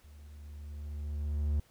triangle tone with level ramp, 73.8 Hz, D2, 9 cents sharp, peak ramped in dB -49 to -24 dBFS, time 0.04-1.6 s, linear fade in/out 5 ms, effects pink hiss -65 dBFS RMS until 1.7 s

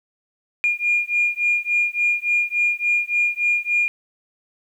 sine beating tone pair, 2418 / 2421.5 Hz, D7 / D#7, +50 / -48 cents, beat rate 3.5 Hz, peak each -20 dBFS, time 0.64-3.88 s, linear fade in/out 0 ms, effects tanh soft clip ceiling -10 dBFS + 9-bit

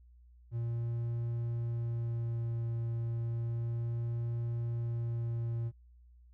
triangle tone with vibrato, 116.8 Hz, A#2, 4 cents sharp, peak -30 dBFS, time 0.51-5.72 s, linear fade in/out 50 ms, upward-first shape sine, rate 0.32 Hz, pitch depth 11 cents each way, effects added 60 Hz sine -56 dBFS peak until 6.33 s

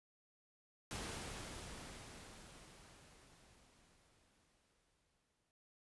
pink noise with exponential decay, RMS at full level -44 dBFS, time 0.91-5.51 s, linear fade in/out 0 ms, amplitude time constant 1000 ms, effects resampled to 24000 Hz

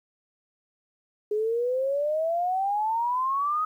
sine exponential sweep, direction up, 415.3 to 1269 Hz, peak -23 dBFS, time 1.31-3.65 s, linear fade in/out 5 ms, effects 10-bit

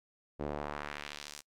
sawtooth tone with band-pass filter sweep, 73.42 Hz, D2, in tune, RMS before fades -41 dBFS, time 0.39-1.42 s, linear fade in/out 20 ms, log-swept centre 410 to 7700 Hz, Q 1.1, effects noise-tail reverb RT60 0.1 s tail -26 dB re dry

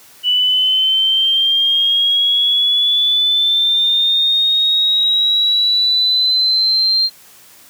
sine linear sweep, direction up, 2960 to 4186 Hz, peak -11 dBFS, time 0.23-7.1 s, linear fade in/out 50 ms, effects white hiss -44 dBFS RMS until 7.69 s + high-pass 80 Hz 12 dB/octave

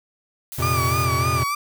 blue noise, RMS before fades -34 dBFS, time 0.52-1.05 s, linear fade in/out 0 ms
square chord, F suspended fourth, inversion none, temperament equal, 87.31 / 116.54 / 130.81 Hz, F2 / Bb2 / C3, 0 / 0 / 0 cents, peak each -26 dBFS, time 0.58-1.44 s, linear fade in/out 10 ms
35% pulse tone with vibrato, 1174.7 Hz, D6, in tune, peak -20 dBFS, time 0.62-1.55 s, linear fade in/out 5 ms, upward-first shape sine, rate 3.3 Hz, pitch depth 70 cents each way
effects none

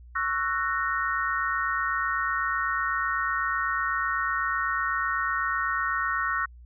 sine chord, F# dominant seventh, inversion second, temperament just, 1110 / 1332 / 1480 / 1850 Hz, C#6 / E6 / F#6 / A#6, +2 / +18 / 0 / -14 cents, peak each -30 dBFS, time 0.15-6.46 s, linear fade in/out 10 ms, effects added 60 Hz sine -45 dBFS peak until 6.65 s

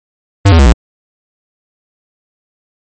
square tone with pitch steps, 99.2 / 82.46 / 68.54 / 56.98 Hz, G2 / E2 / C#2 / A#1, +21 / +1 / -19 / -39 cents, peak -3 dBFS, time 0.45-0.73 s, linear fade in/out 10 ms, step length 70 ms, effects MP3 32 kbps

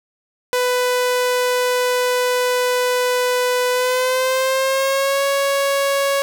sawtooth tone with pitch glide, 497.6 to 555.3 Hz, B4 to C#5, +13 to +3 cents, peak -12 dBFS, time 0.53-6.22 s, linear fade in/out 0 ms, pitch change +190 cents, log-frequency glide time 3.71-5.24 s, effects none

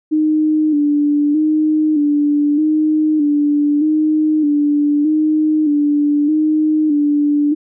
sine tone with vibrato, 300.5 Hz, D4, 40 cents sharp, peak -11 dBFS, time 0.11-7.55 s, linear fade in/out 20 ms, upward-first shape square, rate 0.81 Hz, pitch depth 46 cents each way, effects none

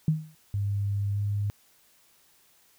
sine tone with exponential decay, 156.3 Hz, D#3, 8 cents sharp, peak -17 dBFS, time 0.08-0.35 s, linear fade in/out 2 ms, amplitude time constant 58 ms
sine tone with pitch glide, 100.8 to 102.15 Hz, G2 to G#2, +49 to -28 cents, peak -25 dBFS, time 0.54-1.5 s, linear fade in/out 0 ms, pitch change +23 cents, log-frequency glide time 1.13-1.19 s
effects white hiss -62 dBFS RMS until 2.78 s

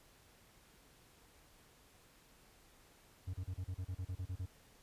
triangle tone bursts, 91.9 Hz, F#2, 11 cents flat, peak -36 dBFS, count 12, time 3.27-4.46 s, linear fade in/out 10 ms, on 68 ms, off 34 ms, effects pink hiss -65 dBFS RMS until 4.82 s + resampled to 32000 Hz

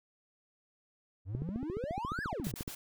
triangle exponential two-way sweep, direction up then down, 87.31 to 1760 to 88.8 Hz, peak -34 dBFS, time 1.25-2.54 s, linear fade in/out 50 ms, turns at 2.23 s
click train, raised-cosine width 3 ms, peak -25 dBFS, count 20, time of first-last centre 1.35-2.679 s, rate 14.3 Hz
white noise bursts, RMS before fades -45 dBFS, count 3, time 2.44-2.75 s, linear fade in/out 5 ms, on 76 ms, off 41 ms
effects none

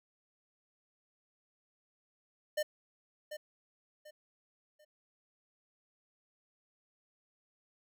square tone with echo, 604 Hz, D5, 48 cents sharp, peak -31 dBFS, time 2.57-2.63 s, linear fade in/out 10 ms, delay 740 ms, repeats 3, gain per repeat -10 dB, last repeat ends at 4.85 s, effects none

